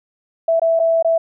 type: tone with dropouts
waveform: sine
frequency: 659.3 Hz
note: E5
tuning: in tune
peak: -12 dBFS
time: 0.48-1.18 s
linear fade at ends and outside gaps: 5 ms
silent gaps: 0.597-0.617 / 0.793-0.798 / 1.026-1.046 s
effects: none